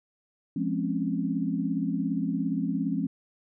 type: chord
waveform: sine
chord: Db major seventh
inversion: first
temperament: just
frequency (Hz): 173.24 / 207.9 / 259.9 / 277.2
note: F3 / Ab3 / C4 / Db4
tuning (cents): -14 / +2 / -11 / 0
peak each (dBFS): -31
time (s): 0.56-3.07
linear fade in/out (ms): 5
effects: none